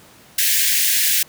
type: high-pass noise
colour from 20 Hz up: white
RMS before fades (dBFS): -17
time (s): 0.38-1.23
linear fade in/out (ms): 5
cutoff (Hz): 1600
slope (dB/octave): 96
effects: pink hiss -47 dBFS RMS until 1.28 s + high-pass 100 Hz 12 dB/octave